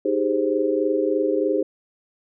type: chord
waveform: sine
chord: Ab major seventh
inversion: second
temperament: equal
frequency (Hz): 311.1 / 392 / 415.3 / 523.3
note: Eb4 / G4 / Ab4 / C5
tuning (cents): 0 / 0 / 0 / 0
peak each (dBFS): -24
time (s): 0.05-1.63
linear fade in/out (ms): 5
effects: none